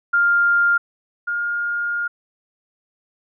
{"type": "tone pair in turn", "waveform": "sine", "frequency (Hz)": [1401, 1416.5], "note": ["F6", "F6"], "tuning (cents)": [5, 24], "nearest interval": "unison", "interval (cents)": 19, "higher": "second", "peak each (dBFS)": [-13, -20], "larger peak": "first", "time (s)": [[0.13, 0.78], [1.27, 2.08]], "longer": "second", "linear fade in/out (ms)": 10, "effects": []}